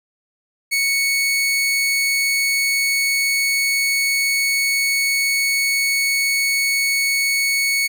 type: tone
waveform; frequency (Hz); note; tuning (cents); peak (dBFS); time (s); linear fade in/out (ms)
sawtooth; 2217; C#7; 0; -13; 0.71-7.88; 20
effects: none